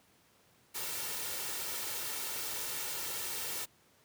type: noise with comb filter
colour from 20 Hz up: white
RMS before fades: -38 dBFS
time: 0.74-3.66 s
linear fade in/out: 20 ms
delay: 2.2 ms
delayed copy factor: +0.5
effects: pink hiss -66 dBFS RMS until 4.04 s + high-pass 100 Hz 12 dB/octave